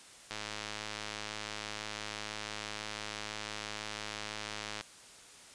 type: click train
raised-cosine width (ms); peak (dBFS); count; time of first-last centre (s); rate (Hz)
0.2; -21; 478; 0.31-4.81; 106
effects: white hiss -54 dBFS RMS until 5.54 s + resampled to 22050 Hz